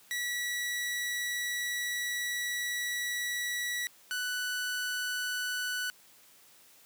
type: tone pair in turn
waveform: sawtooth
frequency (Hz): 1941 / 1487.8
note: B6 / F#6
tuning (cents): -31 / +9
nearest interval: perfect fourth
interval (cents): 460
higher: first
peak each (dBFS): -28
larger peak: neither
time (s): 0.11-3.87 / 4.11-5.9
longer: first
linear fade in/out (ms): 0
effects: white hiss -59 dBFS RMS until 6.85 s + high-pass 100 Hz 12 dB/octave